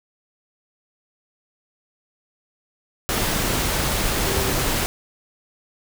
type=tone in noise; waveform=sine; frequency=390 Hz; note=G4; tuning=9 cents flat; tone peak=-27 dBFS; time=4.27-4.5 s; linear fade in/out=0 ms; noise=pink; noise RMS=-22 dBFS; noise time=3.09-4.86 s; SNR=-8 dB; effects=none